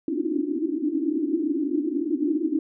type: band-pass noise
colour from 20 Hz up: white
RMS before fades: -25 dBFS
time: 0.08-2.59 s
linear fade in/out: 2 ms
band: 270 to 340 Hz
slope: 96 dB/octave
effects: none